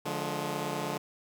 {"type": "chord", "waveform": "10% pulse", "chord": "D diminished", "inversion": "none", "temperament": "just", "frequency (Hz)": [146.83, 176.2, 211.4], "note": ["D3", "F3", "Ab3"], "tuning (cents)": [0, 16, 31], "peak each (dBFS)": [-27, -29, -29], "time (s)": [0.05, 0.98], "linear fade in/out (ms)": 10, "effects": []}